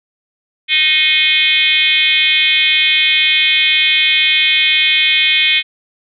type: tone with frequency modulation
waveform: sine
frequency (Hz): 2813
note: F7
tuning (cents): +12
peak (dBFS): -9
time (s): 0.68-5.63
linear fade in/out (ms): 50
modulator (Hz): 318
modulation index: 2.5
effects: none